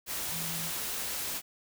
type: tone in noise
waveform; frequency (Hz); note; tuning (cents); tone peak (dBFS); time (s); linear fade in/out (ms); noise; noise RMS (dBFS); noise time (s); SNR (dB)
sine; 164.81; E3; 0; -40; 0.3-0.71; 50; white; -35; 0.06-1.42; -8
effects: none